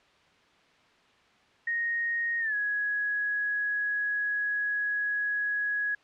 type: tone with pitch glide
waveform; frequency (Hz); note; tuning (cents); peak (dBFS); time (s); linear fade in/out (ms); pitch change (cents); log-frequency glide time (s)
sine; 1864.7 to 1670.9; A#6 to G#6; 0 to +10; -26; 1.67-5.95; 5; -190; 2.4-2.55
effects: white hiss -61 dBFS RMS until 6.03 s + low-pass 3000 Hz 12 dB/octave